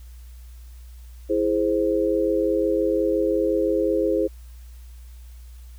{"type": "chord", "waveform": "sine", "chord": "E augmented", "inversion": "none", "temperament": "equal", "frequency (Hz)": [329.6, 415.3, 523.3], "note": ["E4", "G#4", "B#4"], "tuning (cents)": [0, 0, 0], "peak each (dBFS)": -23, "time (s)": [1.29, 4.28], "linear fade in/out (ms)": 20, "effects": ["added 60 Hz sine -39 dBFS peak until 5.78 s", "white hiss -57 dBFS RMS until 5.78 s"]}